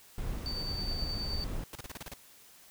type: noise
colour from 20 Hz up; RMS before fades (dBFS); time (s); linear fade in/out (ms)
brown; -36; 0.18-1.64; 2
type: tone with tremolo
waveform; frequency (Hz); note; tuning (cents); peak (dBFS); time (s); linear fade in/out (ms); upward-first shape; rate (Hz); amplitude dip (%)
sine; 4580; D8; -44; -35; 0.46-1.44; 0; square; 9.5; 30
type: noise bursts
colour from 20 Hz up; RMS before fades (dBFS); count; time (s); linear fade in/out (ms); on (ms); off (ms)
pink; -42; 8; 1.73-2.138; 2; 23; 32
effects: white hiss -57 dBFS RMS until 2.7 s